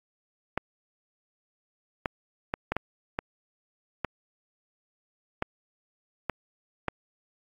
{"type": "clicks", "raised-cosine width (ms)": 0.5, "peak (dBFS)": -12, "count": 10, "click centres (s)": [0.576, 2.058, 2.539, 2.72, 2.766, 3.189, 4.047, 5.424, 6.297, 6.883], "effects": ["AAC 48 kbps"]}